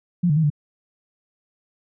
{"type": "tone with pitch steps", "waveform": "sine", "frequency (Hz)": [175.4, 147.3, 159.8, 147.4], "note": ["F3", "D3", "D#3", "D3"], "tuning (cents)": [8, 6, 47, 7], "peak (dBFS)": -15, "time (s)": [0.23, 0.502], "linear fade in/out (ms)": 10, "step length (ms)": 68, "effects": []}